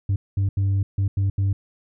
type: tone bursts at uneven times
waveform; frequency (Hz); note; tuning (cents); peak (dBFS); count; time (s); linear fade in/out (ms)
sine; 98; G2; 0; -15; 6; 0.09-0.16 / 0.37-0.49 / 0.57-0.83 / 0.98-1.08 / 1.17-1.3 / 1.38-1.53; 5
effects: tanh soft clip ceiling -17 dBFS